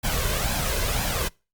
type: noise with flanger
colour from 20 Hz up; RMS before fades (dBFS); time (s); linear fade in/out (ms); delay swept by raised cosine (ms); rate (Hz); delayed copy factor
pink; -25; 0.03-1.29; 20; 1.2 to 1.98; 2; +0.6
effects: noise-tail reverb RT60 0.3 s tail -26 dB re dry + Opus 48 kbps